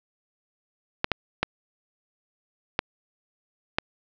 clicks, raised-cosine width 0.3 ms, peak -5 dBFS, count 5, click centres 1.044 / 1.117 / 1.43 / 2.791 / 3.785 s, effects low-pass 5000 Hz 12 dB/octave

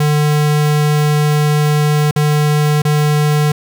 square tone with dropouts, 149.5 Hz, D3, 31 cents sharp, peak -11 dBFS, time 0-3.52 s, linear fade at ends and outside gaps 5 ms, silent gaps 2.111-2.16 / 2.82-2.85 s, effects none

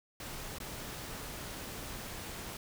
pink noise with dropouts, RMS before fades -43 dBFS, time 0.2-2.57 s, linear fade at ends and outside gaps 2 ms, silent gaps 0.585-0.601 s, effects none

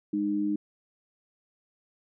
sine tone pair together, 204.7 / 306.3 Hz, G#3 / D#4, -25 / -27 cents, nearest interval perfect fifth, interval 698 cents, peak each -31 / -26 dBFS, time 0.13-0.56 s, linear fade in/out 5 ms, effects none

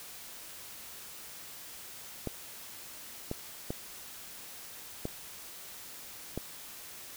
clicks, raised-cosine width 2 ms, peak -20 dBFS, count 5, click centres 2.273 / 3.314 / 3.705 / 5.054 / 6.376 s, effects white hiss -47 dBFS RMS until 7.16 s

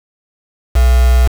sine tone with quantisation, 61.74 Hz, B1, in tune, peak -6 dBFS, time 0.75-1.28 s, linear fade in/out 10 ms, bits 3, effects none

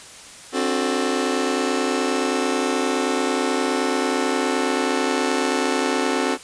sawtooth chord, D dominant seventh, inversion third, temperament just, 264.3 / 293.7 / 367.1 / 440.5 Hz, C4 / D4 / F#4 / A4, +18 / 0 / -14 / +2 cents, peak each -20 / -24 / -21 / -22 dBFS, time 0.52-6.38 s, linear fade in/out 50 ms, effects white hiss -41 dBFS RMS until 6.43 s + resampled to 22050 Hz

